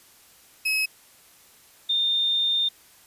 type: tone pair in turn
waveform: 35% pulse / sine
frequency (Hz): 2563 / 3625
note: E7 / A#7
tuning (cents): -49 / -49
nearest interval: tritone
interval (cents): 600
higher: second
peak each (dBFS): -20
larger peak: neither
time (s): 0.65-0.86 / 1.89-2.69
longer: second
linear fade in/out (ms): 10
effects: white hiss -54 dBFS RMS until 3.06 s + resampled to 32000 Hz